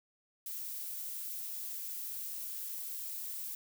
violet noise, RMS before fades -41 dBFS, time 0.46-3.55 s, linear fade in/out 2 ms, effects none

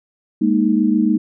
sine chord, Ab suspended second, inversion none, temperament equal with one note detuned, 206 / 233.1 / 311.1 Hz, Ab3 / Bb3 / Eb4, -14 / 0 / 0 cents, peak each -17 dBFS, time 0.41-1.18 s, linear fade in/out 10 ms, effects none

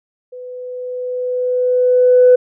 sine tone with level ramp, 499.8 Hz, B4, 21 cents sharp, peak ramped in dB -29 to -3 dBFS, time 0.32-2.36 s, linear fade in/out 10 ms, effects tanh soft clip ceiling -1 dBFS

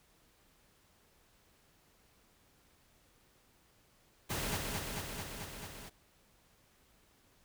pink noise with echo, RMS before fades -37 dBFS, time 4.29-4.58 s, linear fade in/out 20 ms, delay 220 ms, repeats 6, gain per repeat -2 dB, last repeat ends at 5.9 s, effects pink hiss -68 dBFS RMS until 7.44 s

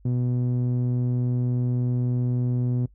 sawtooth tone with low-pass filter, 123.47 Hz, B2, in tune, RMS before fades -24 dBFS, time 0.05-2.86 s, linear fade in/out 5 ms, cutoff 250 Hz, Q 0.86, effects noise-tail reverb RT60 0.1 s tail -21 dB re dry + added 50 Hz sine -51 dBFS peak until 2.94 s

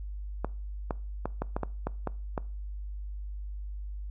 clicks, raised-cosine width 1 ms, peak -16 dBFS, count 9, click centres 0.446 / 0.908 / 1.256 / 1.42 / 1.565 / 1.633 / 1.87 / 2.073 / 2.378 s, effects noise-tail reverb RT60 0.4 s tail -22 dB re dry + added 50 Hz sine -35 dBFS peak until 4.1 s

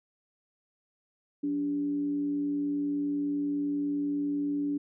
sine tone with frequency modulation, 288.3 Hz, D4, 32 cents flat, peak -27 dBFS, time 1.43-4.78 s, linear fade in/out 10 ms, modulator 110 Hz, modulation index 0.25, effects none

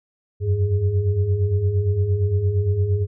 sine tone cluster, 90 / 98.7 / 414.3 Hz, F#2 / G2 / G#4, -47 / +12 / -4 cents, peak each -24 / -18 / -27 dBFS, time 0.4-3.07 s, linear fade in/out 50 ms, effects none

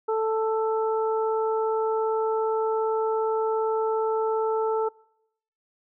harmonic tone, 441.3 Hz, A4, 5 cents sharp, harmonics 1 / 2 / 3, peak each -23 / -29 / -33 dBFS, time 0.08-4.89 s, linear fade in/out 10 ms, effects noise-tail reverb RT60 0.8 s tail -26 dB re dry

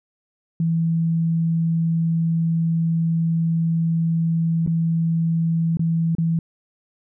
sine tone with dropouts, 164.81 Hz, E3, in tune, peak -17 dBFS, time 0.6-6.39 s, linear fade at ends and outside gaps 2 ms, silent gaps 4.664-4.674 / 5.771-5.794 / 6.151-6.183 s, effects none

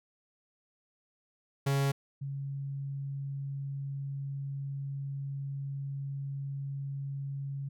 45% pulse / sine tone pair in turn, 138.59 / 138.59 Hz, C#3 / C#3, 0 / 0 cents, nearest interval unison, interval 0 cents, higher neither, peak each -26 / -34 dBFS, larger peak first, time 1.66-1.92 / 2.21-7.69 s, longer second, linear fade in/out 10 ms, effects none

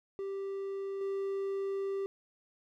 triangle tone with level steps, 392 Hz, G4, in tune, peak -33 / -30 dBFS, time 0.19-2.06 s, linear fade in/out 0 ms, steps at 1.01 s, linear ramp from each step 2 ms, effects none

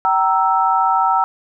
sine chord, E diminished, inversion first, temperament equal with one note detuned, 769.6 / 932.3 / 1318.5 Hz, G5 / Bb5 / E6, -32 / 0 / 0 cents, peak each -17 dBFS, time 0.05-1.24 s, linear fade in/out 0 ms, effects none

